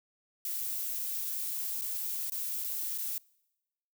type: noise with dropouts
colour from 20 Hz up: violet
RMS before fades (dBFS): -35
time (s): 0.45-3.18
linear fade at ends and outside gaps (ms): 2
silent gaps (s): 1.814-1.819 / 2.299-2.32 / 2.64-2.643 / 2.979-2.983
effects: noise-tail reverb RT60 1.0 s tail -26 dB re dry